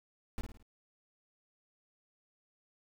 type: noise with echo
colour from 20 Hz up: brown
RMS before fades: -36 dBFS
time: 0.38-0.41 s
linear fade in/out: 0 ms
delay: 54 ms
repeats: 4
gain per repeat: -6 dB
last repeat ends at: 0.626 s
effects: none